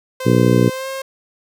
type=tone with pitch glide; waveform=sawtooth; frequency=518 to 534.4 Hz; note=C5 to C5; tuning=-17 to +36 cents; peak=-20 dBFS; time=0.2-1.02 s; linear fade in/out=5 ms; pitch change=+53 cents; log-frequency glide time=0.71-0.88 s
type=harmonic tone; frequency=60.7 Hz; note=B1; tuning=29 cents flat; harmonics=2 / 3 / 4 / 5 / 6 / 7 / 8; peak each=-15 / -17 / -18 / -19 / -20 / -20 / -21 dBFS; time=0.25-0.7 s; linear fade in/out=20 ms
effects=none